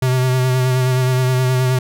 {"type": "tone with vibrato", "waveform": "square", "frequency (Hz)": 128.2, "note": "C3", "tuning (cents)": -35, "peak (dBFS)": -14, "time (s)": [0.02, 1.79], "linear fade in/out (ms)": 5, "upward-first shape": "sine", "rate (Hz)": 9.5, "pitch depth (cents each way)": 25, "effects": []}